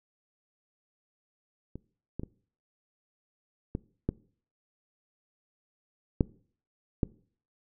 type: clicks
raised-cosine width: 3 ms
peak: -27 / -21 / -24 / -18 / -14 / -9 / -12 dBFS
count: 7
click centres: 1.756 / 2.196 / 2.234 / 3.751 / 4.09 / 6.208 / 7.032 s
effects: noise-tail reverb RT60 0.5 s tail -22 dB re dry